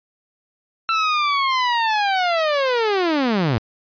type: linear sweep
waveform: sawtooth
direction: down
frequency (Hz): 1341 to 103.2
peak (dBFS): -13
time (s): 0.89-3.58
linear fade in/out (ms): 0
effects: resampled to 11025 Hz